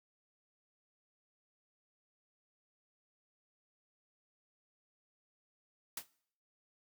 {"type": "noise with exponential decay", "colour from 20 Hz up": "white", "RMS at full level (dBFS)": -35, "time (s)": [5.97, 6.07], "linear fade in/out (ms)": 5, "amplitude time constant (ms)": 20, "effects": ["noise-tail reverb RT60 0.6 s tail -21 dB re dry", "high-pass 100 Hz 12 dB/octave"]}